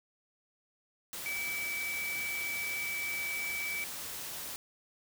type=tone in noise; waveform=sine; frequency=2300 Hz; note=D7; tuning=37 cents flat; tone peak=-34 dBFS; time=1.26-3.84 s; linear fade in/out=0 ms; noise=white; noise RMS=-41 dBFS; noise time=1.13-4.56 s; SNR=+4 dB; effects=none